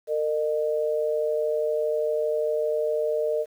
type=tone pair together; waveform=sine; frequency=456.2 / 609 Hz; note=A#4 / D#5; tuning=-37 / -37 cents; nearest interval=perfect fourth; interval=500 cents; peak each=-25 dBFS; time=0.07-3.46 s; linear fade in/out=50 ms; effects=9-bit